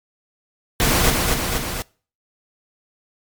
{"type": "noise with echo", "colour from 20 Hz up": "pink", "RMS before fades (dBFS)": -17, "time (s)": [0.8, 1.1], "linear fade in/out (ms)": 0, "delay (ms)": 240, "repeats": 3, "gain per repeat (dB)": -3, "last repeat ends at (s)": 1.82, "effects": ["noise-tail reverb RT60 0.4 s tail -24 dB re dry", "MP3 96 kbps"]}